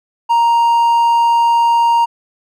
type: tone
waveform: triangle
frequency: 934 Hz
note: A#5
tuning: 3 cents sharp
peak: -7 dBFS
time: 0.29-2.06 s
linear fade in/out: 20 ms
effects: none